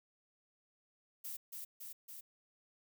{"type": "noise with echo", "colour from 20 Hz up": "violet", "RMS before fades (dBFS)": -44, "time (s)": [1.24, 1.37], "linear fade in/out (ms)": 10, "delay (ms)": 280, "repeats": 3, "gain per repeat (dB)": -2, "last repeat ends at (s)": 2.21, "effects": []}